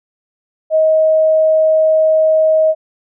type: tone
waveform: sine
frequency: 631 Hz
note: D#5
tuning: 24 cents sharp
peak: -8 dBFS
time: 0.7-2.75 s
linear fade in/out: 50 ms
effects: none